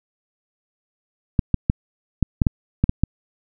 clicks, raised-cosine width 5 ms, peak -3 dBFS, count 9, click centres 1.392 / 1.543 / 1.699 / 2.227 / 2.418 / 2.468 / 2.84 / 2.894 / 3.036 s, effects none

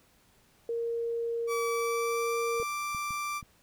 sine tone, 465.2 Hz, A#4, 4 cents flat, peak -29 dBFS, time 0.69-2.63 s, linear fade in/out 2 ms
30% pulse tone with pitch glide, 1150 to 1176.2 Hz, D6 to D6, -37 to +2 cents, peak -29 dBFS, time 1.47-3.42 s, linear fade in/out 50 ms, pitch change +39 cents, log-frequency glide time 1.66-2.37 s
clicks, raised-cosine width 5 ms, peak -33 dBFS, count 4, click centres 2.6 / 2.948 / 3.107 / 3.428 s
effects pink hiss -64 dBFS RMS until 3.62 s

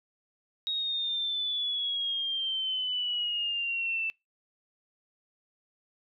sine exponential sweep, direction down, 3781 to 2650 Hz, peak -28 dBFS, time 0.67-4.1 s, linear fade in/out 0 ms, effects noise-tail reverb RT60 0.2 s tail -25 dB re dry

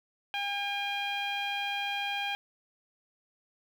sawtooth tone with low-pass filter, 806 Hz, G5, 48 cents sharp, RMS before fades -33 dBFS, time 0.34-2.35 s, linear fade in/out 0 ms, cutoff 2900 Hz, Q 8.4, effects 9-bit

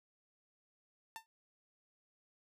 sawtooth tone with exponential decay, 896 Hz, A5, 31 cents sharp, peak -37 dBFS, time 1.16-1.26 s, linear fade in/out 0 ms, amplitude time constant 20 ms, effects none

